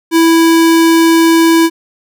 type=tone; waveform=square; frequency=329.5 Hz; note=E4; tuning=1 cent flat; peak=-6 dBFS; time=0.11-1.7 s; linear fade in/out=50 ms; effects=none